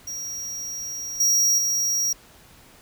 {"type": "tone with level steps", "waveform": "square", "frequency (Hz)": 5680, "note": "F8", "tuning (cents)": 28, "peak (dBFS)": [-30, -17, -21], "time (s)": [0.07, 2.13], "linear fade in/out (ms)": 5, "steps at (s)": [1.2, 1.58], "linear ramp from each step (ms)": 5, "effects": ["pink hiss -51 dBFS RMS until 2.81 s"]}